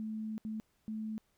sine tone bursts at uneven times, 217.8 Hz, A3, 17 cents flat, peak -36 dBFS, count 3, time 0-0.38 / 0.45-0.6 / 0.88-1.18 s, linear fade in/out 0 ms, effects pink hiss -75 dBFS RMS until 1.37 s

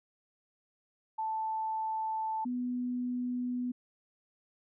sine tone pair in turn, 880 / 247.4 Hz, A5 / B3, 0 / +3 cents, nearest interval octave + minor seventh, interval 2197 cents, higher first, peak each -31 / -31 dBFS, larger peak neither, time 1.18-2.45 / 2.45-3.72 s, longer neither, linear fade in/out 10 ms, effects none

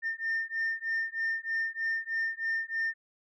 sine beating tone pair, 1808 / 1811.2 Hz, A6 / A6, +47 / +50 cents, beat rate 3.2 Hz, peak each -31 dBFS, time 0.02-2.94 s, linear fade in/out 50 ms, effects tanh soft clip ceiling -25 dBFS

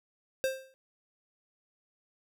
square tone with exponential decay, 528 Hz, C5, 16 cents sharp, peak -25 dBFS, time 0.44-0.74 s, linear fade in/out 0 ms, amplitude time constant 65 ms, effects none

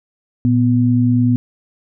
sine tone pair together, 116.54 / 246.9 Hz, A#2 / B3, 0 / 0 cents, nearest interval octave + minor second, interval 1300 cents, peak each -14 / -13 dBFS, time 0.45-1.36 s, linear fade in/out 0 ms, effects none

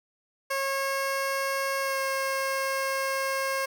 15% pulse tone with pitch glide, 544 to 538.4 Hz, C#5 to C5, -33 to +49 cents, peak -20 dBFS, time 0.5-3.66 s, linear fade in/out 10 ms, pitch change -18 cents, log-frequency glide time 1.81-1.99 s, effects none

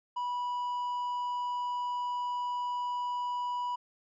triangle tone, 980 Hz, B5, 14 cents flat, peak -29 dBFS, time 0.16-3.76 s, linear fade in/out 10 ms, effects resampled to 16000 Hz

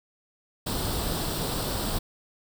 pink noise with comb filter, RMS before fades -29 dBFS, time 0.66-1.99 s, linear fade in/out 10 ms, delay 0.23 ms, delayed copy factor +0.6, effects none

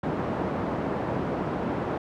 pink band-pass noise, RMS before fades -29 dBFS, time 0.03-1.98 s, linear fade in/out 5 ms, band 150 to 910 Hz, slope 12 dB/octave, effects none

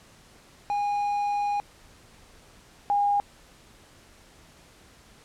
triangle / sine tone pair in turn, 819 / 813.3 Hz, G#5 / G#5, -24 / -36 cents, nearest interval unison, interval 12 cents, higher first, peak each -22 / -20 dBFS, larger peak second, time 0.7-1.6 / 2.9-3.2 s, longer first, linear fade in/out 0 ms, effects pink hiss -54 dBFS RMS until 5.24 s + low-pass 10000 Hz 12 dB/octave

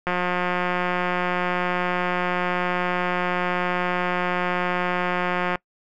click train, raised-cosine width 0.5 ms, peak -9 dBFS, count 983, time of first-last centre 0.07-5.556 s, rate 179 Hz, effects noise-tail reverb RT60 0.1 s tail -24 dB re dry

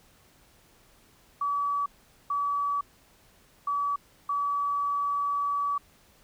sine tone bursts at uneven times, 1144 Hz, D6, 46 cents flat, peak -25 dBFS, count 4, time 1.41-1.86 / 2.3-2.81 / 3.67-3.96 / 4.29-5.78 s, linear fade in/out 5 ms, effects pink hiss -60 dBFS RMS until 6.23 s

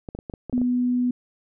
clicks, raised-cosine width 2 ms, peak -20 dBFS, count 9, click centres 0.088 / 0.15 / 0.189 / 0.298 / 0.338 / 0.497 / 0.528 / 0.579 / 0.616 s
sine tone, 247.2 Hz, B3, 2 cents sharp, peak -19 dBFS, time 0.53-1.11 s, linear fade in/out 5 ms
effects none

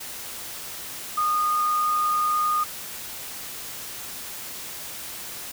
sine tone in noise, 1227 Hz, D#6, 25 cents flat, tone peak -20 dBFS, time 1.17-2.64 s, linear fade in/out 10 ms, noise white, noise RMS -36 dBFS, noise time 0-5.52 s, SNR +13 dB, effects none

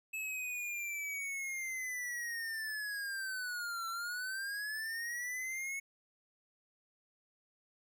square linear two-way sweep, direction down then up, 2606 to 1342 to 2207 Hz, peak -38 dBFS, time 0.13-5.8 s, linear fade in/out 10 ms, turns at 3.88 s, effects none

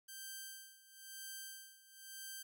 5% pulse tone with tremolo, 1568 Hz, G6, in tune, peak -35 dBFS, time 0.08-2.43 s, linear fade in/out 10 ms, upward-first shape sine, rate 1 Hz, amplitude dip 85%, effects none

